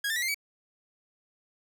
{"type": "tone with pitch steps", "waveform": "sawtooth", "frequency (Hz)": [1647, 1785.7, 1936.1, 2099, 2276], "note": ["G#6", "A6", "B6", "C7", "C#7"], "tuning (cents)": [-15, 25, -35, 5, 45], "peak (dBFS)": -24, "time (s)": [0.04, 0.345], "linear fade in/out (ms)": 5, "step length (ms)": 61, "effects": []}